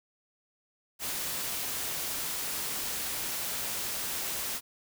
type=noise; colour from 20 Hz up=white; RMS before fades=-34 dBFS; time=0.99-4.61 s; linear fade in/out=50 ms; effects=none